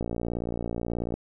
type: click train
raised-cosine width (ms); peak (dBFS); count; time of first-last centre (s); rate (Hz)
2; -17; 67; 0.01-1.14; 58.4
effects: none